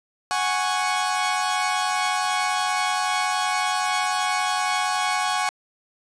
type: chord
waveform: sawtooth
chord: F# suspended second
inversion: none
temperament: equal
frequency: 740 / 830.6 / 1108.7 Hz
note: F#5 / G#5 / C#6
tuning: 0 / 0 / 0 cents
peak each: -22 dBFS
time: 0.31-5.49 s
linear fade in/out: 0 ms
effects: resampled to 22050 Hz + 7-bit